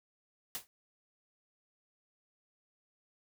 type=noise with exponential decay; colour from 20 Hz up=white; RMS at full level=-35 dBFS; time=0.55-0.67 s; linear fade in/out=0 ms; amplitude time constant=26 ms; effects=none